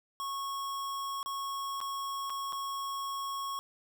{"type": "tone with dropouts", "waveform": "square", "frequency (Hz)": 1100, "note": "C#6", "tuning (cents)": -14, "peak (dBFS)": -35, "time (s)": [0.2, 3.59], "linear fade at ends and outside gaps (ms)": 0, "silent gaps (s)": [[1.229, 1.26], [1.804, 1.813], [2.297, 2.302], [2.524, 2.53]], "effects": []}